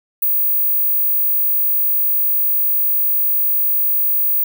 sine tone, 15550 Hz, B9, 28 cents flat, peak -13 dBFS, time 0.22-4.44 s, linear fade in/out 5 ms, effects none

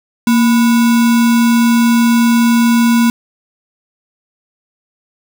sine tone with sample-and-hold, 233.1 Hz, A#3, in tune, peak -7 dBFS, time 0.27-3.1 s, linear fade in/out 2 ms, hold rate 1225 Hz, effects none

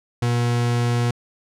40% pulse tone, 120 Hz, B2, 49 cents flat, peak -17 dBFS, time 0.22-1.11 s, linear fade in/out 5 ms, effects low-pass 9000 Hz 12 dB/octave

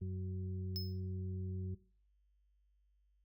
harmonic tone, 93.3 Hz, F#2, 15 cents sharp, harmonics 1 / 2 / 4, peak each -39 / -45 / -51 dBFS, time 0.01-1.75 s, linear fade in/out 10 ms
square tone with exponential decay, 5180 Hz, E8, 31 cents flat, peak -37 dBFS, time 0.76-1 s, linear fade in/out 0 ms, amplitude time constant 52 ms
effects noise-tail reverb RT60 0.4 s tail -18 dB re dry + added 50 Hz sine -70 dBFS peak until 3.24 s

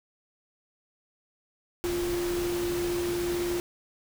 sine tone in noise, 349.2 Hz, F4, in tune, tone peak -27 dBFS, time 1.84-3.6 s, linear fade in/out 0 ms, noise pink, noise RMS -36 dBFS, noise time 1.84-3.6 s, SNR +6 dB, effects none

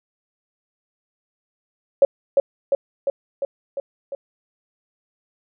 sine tone with echo, 554.4 Hz, C#5, in tune, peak -8 dBFS, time 2.02-2.05 s, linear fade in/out 2 ms, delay 350 ms, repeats 6, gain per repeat -3 dB, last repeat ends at 4.15 s, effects none

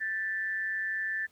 sine tone with amplitude modulation, 1766 Hz, A6, 6 cents sharp, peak -27 dBFS, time 0-1.27 s, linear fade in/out 20 ms, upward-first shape sine, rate 192 Hz, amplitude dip 55%, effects pink hiss -66 dBFS RMS until 1.31 s + high-pass 80 Hz 12 dB/octave

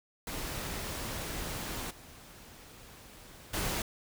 pink noise with level steps, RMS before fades -38 / -52 / -33 dBFS, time 0.27-3.82 s, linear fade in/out 2 ms, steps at 1.9 / 3.53 s, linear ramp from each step 10 ms, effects none

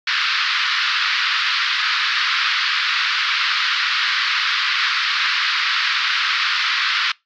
pink band-pass noise, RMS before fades -19 dBFS, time 0.07-7.12 s, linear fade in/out 5 ms, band 1200 to 4800 Hz, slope 48 dB/octave, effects noise-tail reverb RT60 0.2 s tail -24 dB re dry + MP3 96 kbps

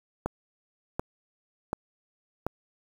click train, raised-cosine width 1 ms, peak -14 dBFS, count 4, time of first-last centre 0.26-2.466 s, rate 1.36 Hz, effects 7-bit

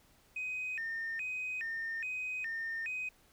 sine tone with vibrato, 2136 Hz, C7, 35 cents sharp, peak -34 dBFS, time 0.36-3.09 s, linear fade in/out 5 ms, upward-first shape square, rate 1.2 Hz, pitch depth 280 cents each way, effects tanh soft clip ceiling -32 dBFS + pink hiss -66 dBFS RMS until 3.32 s

